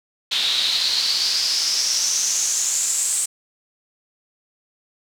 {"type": "noise with band-pass filter sweep", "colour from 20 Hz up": "pink", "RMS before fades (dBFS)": -21, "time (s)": [0.31, 3.26], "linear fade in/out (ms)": 10, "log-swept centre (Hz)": [3600, 8100], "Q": 5.9, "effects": []}